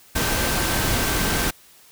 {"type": "tone in noise", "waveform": "sine", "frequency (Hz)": 1557, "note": "G6", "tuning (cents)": -12, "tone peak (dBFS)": -32, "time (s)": [0.15, 1.51], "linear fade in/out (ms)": 10, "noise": "pink", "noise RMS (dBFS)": -22, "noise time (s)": [0.15, 1.51], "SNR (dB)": -13, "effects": ["white hiss -51 dBFS RMS until 1.91 s"]}